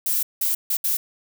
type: noise bursts at uneven times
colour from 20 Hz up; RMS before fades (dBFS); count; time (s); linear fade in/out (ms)
violet; -22; 4; 0.06-0.23 / 0.41-0.55 / 0.7-0.77 / 0.84-0.97; 5
effects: none